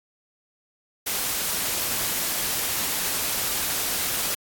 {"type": "noise", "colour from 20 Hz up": "white", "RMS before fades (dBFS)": -26, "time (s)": [1.06, 4.35], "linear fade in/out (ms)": 10, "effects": ["AAC 64 kbps"]}